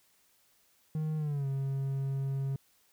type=tone with pitch glide; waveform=triangle; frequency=155.56 to 136.21 Hz; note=D#3 to C#3; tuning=0 to -30 cents; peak=-28 dBFS; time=0.95-2.56 s; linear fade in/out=2 ms; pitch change=-230 cents; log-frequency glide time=1.17-1.47 s; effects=white hiss -68 dBFS RMS until 2.92 s